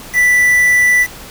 triangle tone with quantisation, 1975.5 Hz, B6, in tune, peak -6 dBFS, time 0.13-1.07 s, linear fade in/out 50 ms, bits 4, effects pink hiss -33 dBFS RMS until 1.3 s

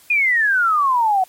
sine exponential sweep, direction down, 2489 to 730 Hz, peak -13 dBFS, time 0.1-1.24 s, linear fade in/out 5 ms, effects white hiss -49 dBFS RMS until 1.28 s + MP3 64 kbps

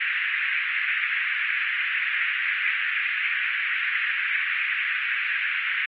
pink band-pass noise, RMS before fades -26 dBFS, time 0-5.86 s, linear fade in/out 10 ms, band 1600 to 2600 Hz, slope 48 dB/octave, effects AAC 32 kbps

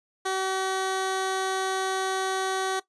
15% pulse tone, 380 Hz, F#4, 46 cents sharp, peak -19 dBFS, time 0.25-2.8 s, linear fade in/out 10 ms, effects noise-tail reverb RT60 0.1 s tail -17 dB re dry + resampled to 24000 Hz

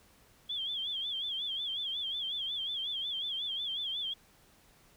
sine tone with vibrato, 3322 Hz, G#7, in tune, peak -33 dBFS, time 0.49-4.14 s, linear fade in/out 10 ms, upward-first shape sine, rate 5.5 Hz, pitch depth 110 cents each way, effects pink hiss -63 dBFS RMS until 4.96 s

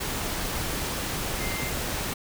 sine tone in noise, 2093 Hz, C7, in tune, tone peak -35 dBFS, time 1.4-1.7 s, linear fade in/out 10 ms, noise pink, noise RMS -30 dBFS, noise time 0-2.14 s, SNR -8 dB, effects none

